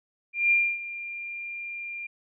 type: tone with ADSR envelope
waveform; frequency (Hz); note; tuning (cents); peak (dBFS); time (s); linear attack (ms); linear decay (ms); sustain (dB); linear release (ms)
sine; 2393; D7; +32; -17; 0.33-2.07; 180; 270; -16; 8
effects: none